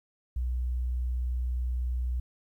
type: tone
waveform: sine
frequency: 61.74 Hz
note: B1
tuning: in tune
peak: -27 dBFS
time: 0.36-2.2 s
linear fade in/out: 5 ms
effects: 11-bit